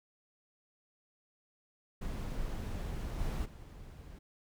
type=noise with level steps; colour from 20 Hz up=brown; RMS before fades=-38 / -35 / -49 dBFS; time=2.01-4.19 s; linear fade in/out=10 ms; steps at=3.18 / 3.44 s; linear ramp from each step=20 ms; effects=none